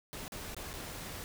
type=noise with dropouts; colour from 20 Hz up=pink; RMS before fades=-43 dBFS; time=0.13-1.24 s; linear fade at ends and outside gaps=0 ms; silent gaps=0.28-0.321 / 0.546-0.566 / 0.731-0.738 s; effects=none